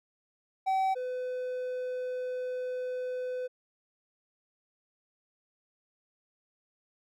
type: tone pair in turn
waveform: triangle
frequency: 765 / 503.9 Hz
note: G5 / B4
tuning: -42 / +35 cents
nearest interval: perfect fifth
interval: 723 cents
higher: first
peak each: -23 / -30 dBFS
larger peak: first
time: 0.66-0.95 / 0.95-3.48 s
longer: second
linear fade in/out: 20 ms
effects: none